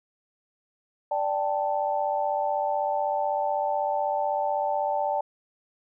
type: chord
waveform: sine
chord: D suspended fourth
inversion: none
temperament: equal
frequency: 587.3 / 784 / 880 Hz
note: D5 / G5 / A5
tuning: 0 / 0 / 0 cents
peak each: -28 dBFS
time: 1.11-5.21 s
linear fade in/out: 5 ms
effects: none